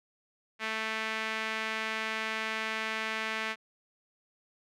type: tone with band-pass filter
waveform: sawtooth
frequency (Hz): 220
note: A3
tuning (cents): 0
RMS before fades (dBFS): -34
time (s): 0.59-3.56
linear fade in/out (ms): 50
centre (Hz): 2100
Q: 1.7
effects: none